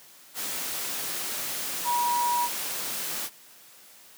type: tone in noise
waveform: sine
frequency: 963 Hz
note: B5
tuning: 44 cents flat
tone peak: -23 dBFS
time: 1.84-2.49 s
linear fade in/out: 50 ms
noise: white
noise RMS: -32 dBFS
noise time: 0.34-3.3 s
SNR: +6 dB
effects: white hiss -52 dBFS RMS until 4.17 s + high-pass 150 Hz 12 dB/octave